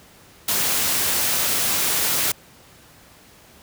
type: noise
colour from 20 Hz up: white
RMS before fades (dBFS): -21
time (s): 0.48-2.32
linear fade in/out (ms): 5
effects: pink hiss -49 dBFS RMS until 3.62 s + high-pass 60 Hz 12 dB/octave